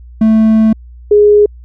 triangle / sine tone pair in turn, 220 / 415.3 Hz, A3 / G#4, 0 / 0 cents, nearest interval major seventh, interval 1100 cents, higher second, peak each -3 dBFS, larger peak neither, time 0.21-0.73 / 1.11-1.46 s, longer first, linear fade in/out 5 ms, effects added 60 Hz sine -31 dBFS peak until 1.64 s

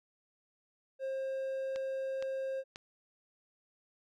triangle tone, 533 Hz, C5, 32 cents sharp, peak -32 dBFS, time 0.99-2.64 s, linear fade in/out 50 ms
clicks, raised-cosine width 0.2 ms, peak -27 dBFS, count 3, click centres 1.76 / 2.225 / 2.759 s
effects none

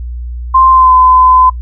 sine tone with pitch glide, 1046.5 to 1019.1 Hz, C6 to C6, 0 to -46 cents, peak -3 dBFS, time 0.54-1.5 s, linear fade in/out 10 ms, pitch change -46 cents, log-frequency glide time 0.7-0.93 s, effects noise-tail reverb RT60 0.1 s tail -21 dB re dry + added 60 Hz sine -18 dBFS peak until 1.61 s

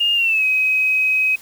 sine tone with pitch glide, 2827 to 2533 Hz, F7 to D#7, +20 to +30 cents, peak -14 dBFS, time 0-1.36 s, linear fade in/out 10 ms, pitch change -190 cents, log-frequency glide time 0.14-0.44 s, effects white hiss -44 dBFS RMS until 1.41 s

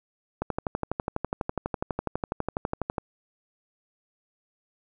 click train, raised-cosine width 1 ms, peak -13 dBFS, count 32, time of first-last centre 0.42-2.982 s, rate 12.1 Hz, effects none

